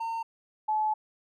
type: tone pair in turn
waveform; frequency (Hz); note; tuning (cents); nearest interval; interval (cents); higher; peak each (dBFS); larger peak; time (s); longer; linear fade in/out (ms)
triangle / sine; 911 / 859.9; A#5 / A5; -40 / -40; minor second; 100; first; -28 / -24; second; 0-0.23 / 0.68-0.94; second; 10
effects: none